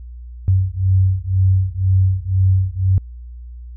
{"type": "beating tone pair", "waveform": "sine", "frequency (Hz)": [93.6, 95.6], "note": ["F#2", "G2"], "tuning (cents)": [20, -43], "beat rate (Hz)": 2, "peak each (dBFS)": [-15, -16], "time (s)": [0.48, 2.98], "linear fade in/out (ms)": 0, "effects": ["added 60 Hz sine -31 dBFS peak until 3.76 s"]}